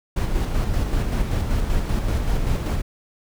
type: noise with tremolo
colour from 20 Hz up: brown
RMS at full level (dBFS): -20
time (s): 0.16-2.82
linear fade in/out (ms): 10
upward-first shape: square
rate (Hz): 5.2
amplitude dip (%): 35
effects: none